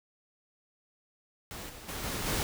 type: noise with level steps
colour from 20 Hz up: pink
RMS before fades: -42 / -47 / -38 / -35 / -31 dBFS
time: 1.51-2.43 s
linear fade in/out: 0 ms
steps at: 1.69 / 1.88 / 2.03 / 2.26 s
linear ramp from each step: 10 ms
effects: none